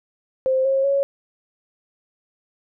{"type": "tone with pitch steps", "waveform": "sine", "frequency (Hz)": [523.3, 538.9, 555.1], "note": ["C5", "C#5", "C#5"], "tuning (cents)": [0, -49, 2], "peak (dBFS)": -16, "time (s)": [0.46, 1.03], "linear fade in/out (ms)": 0, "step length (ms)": 190, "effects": []}